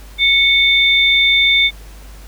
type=tone pair together; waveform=sine; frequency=2217 / 3577 Hz; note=C#7 / A7; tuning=0 / +28 cents; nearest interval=minor sixth; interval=828 cents; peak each=-12 dBFS; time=0.18-1.71 s; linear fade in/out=50 ms; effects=added 50 Hz sine -34 dBFS peak until 2.27 s + pink hiss -43 dBFS RMS until 2.27 s